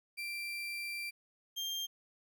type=tone pair in turn; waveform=35% pulse; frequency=2356 / 3192 Hz; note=D7 / G7; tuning=+5 / +31 cents; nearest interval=perfect fourth; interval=526 cents; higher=second; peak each=-36 / -34 dBFS; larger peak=second; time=0.17-1.11 / 1.56-1.87 s; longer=first; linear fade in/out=20 ms; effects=12-bit